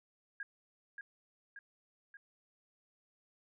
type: tone with echo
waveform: sine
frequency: 1629 Hz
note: G#6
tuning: 34 cents flat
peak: -39 dBFS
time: 0.4-0.43 s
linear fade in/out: 2 ms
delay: 580 ms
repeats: 3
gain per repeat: -4 dB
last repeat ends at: 2.17 s
effects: none